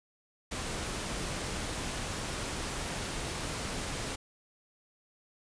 pink noise, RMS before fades -36 dBFS, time 0.51-4.16 s, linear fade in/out 10 ms, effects resampled to 22050 Hz

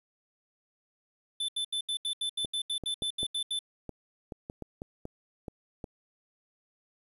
square tone bursts, 3520 Hz, A7, in tune, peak -30 dBFS, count 14, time 1.4-3.591 s, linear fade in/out 5 ms, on 85 ms, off 77 ms
clicks, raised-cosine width 2 ms, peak -25 dBFS, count 12, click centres 2.448 / 2.837 / 3.022 / 3.231 / 3.893 / 4.322 / 4.499 / 4.623 / 4.819 / 5.054 / 5.482 / 5.842 s
effects resampled to 32000 Hz + 10-bit

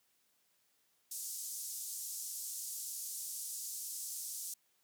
pink band-pass noise, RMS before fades -43 dBFS, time 1.11-4.54 s, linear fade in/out 5 ms, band 6100 to 14000 Hz, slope 24 dB/octave, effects white hiss -75 dBFS RMS until 4.83 s + high-pass 100 Hz 12 dB/octave

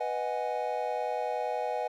triangle chord, G# minor seventh, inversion first, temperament equal, 493.9 / 622.3 / 740 / 830.6 Hz, B4 / D#5 / F#5 / G#5, 0 / 0 / 0 / 0 cents, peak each -33 dBFS, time 0-1.88 s, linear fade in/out 10 ms, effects none

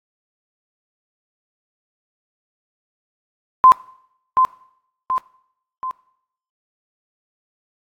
sine tone with echo, 1033 Hz, C6, 22 cents flat, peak -5 dBFS, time 3.64-3.72 s, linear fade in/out 0 ms, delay 730 ms, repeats 3, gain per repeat -6 dB, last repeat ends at 5.91 s, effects noise-tail reverb RT60 0.7 s tail -20 dB re dry + AAC 64 kbps

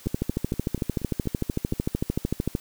two click trains, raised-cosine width 3 ms, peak -11 / -24 dBFS, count 34 / 8, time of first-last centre 0.07-2.551 / 0.06-1.735 s, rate 13.3 / 4.18 Hz, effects white hiss -49 dBFS RMS until 2.6 s

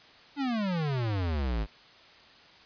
square exponential sweep, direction down, 293.7 to 49.44 Hz, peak -28 dBFS, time 0.36-1.67 s, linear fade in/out 50 ms, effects white hiss -54 dBFS RMS until 2.65 s + resampled to 11025 Hz

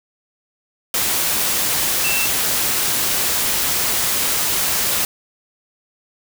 sine tone in noise, 2678 Hz, E7, 27 cents sharp, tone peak -21 dBFS, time 2.04-2.26 s, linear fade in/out 2 ms, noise white, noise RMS -19 dBFS, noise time 0.94-5.05 s, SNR -5 dB, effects none

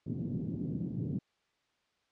pink band-pass noise, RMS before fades -36 dBFS, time 0.06-1.19 s, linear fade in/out 5 ms, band 120 to 280 Hz, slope 24 dB/octave, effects white hiss -75 dBFS RMS until 2.11 s + low-pass 4000 Hz 12 dB/octave

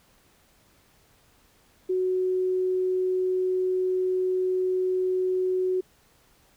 sine tone, 370 Hz, F#4, in tune, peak -22 dBFS, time 1.89-5.81 s, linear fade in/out 10 ms, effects pink hiss -61 dBFS RMS until 6.56 s

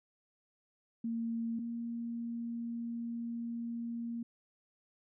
sine tone pair in turn, 229.8 / 233.7 Hz, A#3 / A#3, -25 / +5 cents, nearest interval unison, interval 30 cents, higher second, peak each -33 / -36 dBFS, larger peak first, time 1.04-1.59 / 1.59-4.23 s, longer second, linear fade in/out 5 ms, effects none

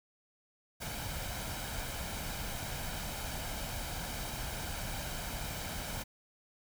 pink noise with comb filter, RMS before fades -39 dBFS, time 0.8-6.04 s, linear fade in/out 20 ms, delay 1.3 ms, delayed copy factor +0.5, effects none

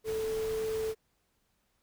sine tone in noise, 440 Hz, A4, in tune, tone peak -30 dBFS, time 0.04-0.95 s, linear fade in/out 50 ms, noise pink, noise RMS -44 dBFS, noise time 0.04-0.95 s, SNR +11 dB, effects pink hiss -75 dBFS RMS until 1.82 s

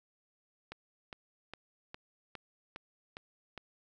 click train, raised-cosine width 0.3 ms, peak -27 dBFS, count 8, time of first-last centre 0.72-3.577 s, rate 2.45 Hz, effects none

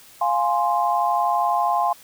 sine chord, F minor, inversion none, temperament equal, 698.5 / 830.6 / 1046.5 Hz, F5 / Ab5 / C6, 0 / 0 / 0 cents, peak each -22 dBFS, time 0.21-1.93 s, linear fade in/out 5 ms, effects white hiss -48 dBFS RMS until 2.03 s

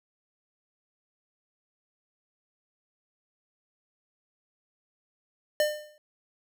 square tone with exponential decay, 602 Hz, D5, 43 cents sharp, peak -20 dBFS, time 5.6-5.98 s, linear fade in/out 1 ms, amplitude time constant 81 ms, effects none

